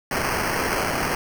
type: noise with sample-and-hold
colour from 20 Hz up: violet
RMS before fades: -24 dBFS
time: 0.11-1.15 s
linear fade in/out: 2 ms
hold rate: 3675 Hz
effects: none